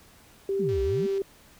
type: tone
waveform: sine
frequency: 392 Hz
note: G4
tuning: in tune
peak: -24 dBFS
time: 0.49-1.22 s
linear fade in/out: 2 ms
type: exponential two-way sweep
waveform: sine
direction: down then up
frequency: 233.1 to 59.1 to 233.1 Hz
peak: -28 dBFS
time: 0.59-1.07 s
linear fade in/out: 10 ms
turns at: 0.82 s
type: click train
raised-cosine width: 0.2 ms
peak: -31 dBFS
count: 96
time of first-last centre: 0.69-1.18 s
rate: 194 Hz
effects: pink hiss -55 dBFS RMS until 1.59 s